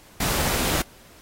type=noise with amplitude modulation; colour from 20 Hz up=pink; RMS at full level=-23 dBFS; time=0.2-0.82 s; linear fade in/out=5 ms; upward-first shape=sine; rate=214 Hz; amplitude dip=30%; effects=pink hiss -51 dBFS RMS until 1.21 s + AAC 48 kbps